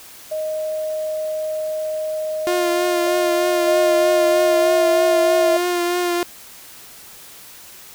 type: tone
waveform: sine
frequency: 622.3 Hz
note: D#5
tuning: in tune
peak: -21 dBFS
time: 0.31-3.68 s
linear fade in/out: 10 ms
type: tone with vibrato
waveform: sawtooth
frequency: 351.9 Hz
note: F4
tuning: 13 cents sharp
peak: -14 dBFS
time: 2.47-6.23 s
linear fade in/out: 0 ms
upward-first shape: triangle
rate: 3.2 Hz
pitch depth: 27 cents each way
type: tone with pitch glide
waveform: sine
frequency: 622.3 to 646.5 Hz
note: D#5 to E5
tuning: 0 to -34 cents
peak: -14 dBFS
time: 3.07-5.57 s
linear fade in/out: 5 ms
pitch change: +66 cents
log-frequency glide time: 4.38-4.83 s
effects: white hiss -41 dBFS RMS until 7.94 s